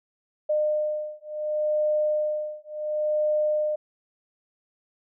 sine beating tone pair, 606 / 606.7 Hz, D#5 / D#5, -46 / -44 cents, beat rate 0.7 Hz, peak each -26 dBFS, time 0.49-3.76 s, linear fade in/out 10 ms, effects none

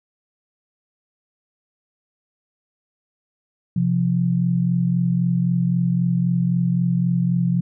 sine tone pair together, 130.81 / 174.63 Hz, C3 / F3, 0 / 0 cents, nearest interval perfect fourth, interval 500 cents, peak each -21 / -18 dBFS, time 3.76-7.61 s, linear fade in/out 5 ms, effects none

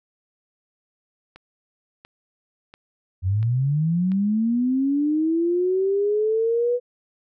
click train, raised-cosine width 0.3 ms, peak -27 dBFS, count 5, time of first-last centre 1.36-4.119 s, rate 1.45 Hz
sine linear sweep, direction up, 88.1 to 493.9 Hz, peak -18 dBFS, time 3.22-6.8 s, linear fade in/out 50 ms
effects none

